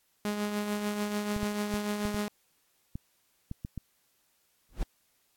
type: tone with tremolo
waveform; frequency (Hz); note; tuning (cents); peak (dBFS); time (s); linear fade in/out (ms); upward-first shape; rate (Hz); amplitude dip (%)
sawtooth; 207.7; G#3; 0; -24; 0.25-2.28; 0; triangle; 6.8; 50
type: clicks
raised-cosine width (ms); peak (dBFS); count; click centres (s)
5; -24; 9; 1.364 / 1.431 / 1.74 / 2.053 / 2.145 / 2.955 / 3.514 / 3.649 / 3.777
type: noise with exponential growth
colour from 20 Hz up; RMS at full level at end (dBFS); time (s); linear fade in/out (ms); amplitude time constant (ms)
brown; -26; 4.69-4.83; 1; 29
effects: white hiss -71 dBFS RMS until 5.36 s + AAC 64 kbps